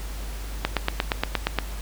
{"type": "click train", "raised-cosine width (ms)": 0.3, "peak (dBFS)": -5, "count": 9, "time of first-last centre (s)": [0.65, 1.587], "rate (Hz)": 8.54, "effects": ["added 50 Hz sine -31 dBFS peak until 1.81 s", "pink hiss -41 dBFS RMS until 1.81 s"]}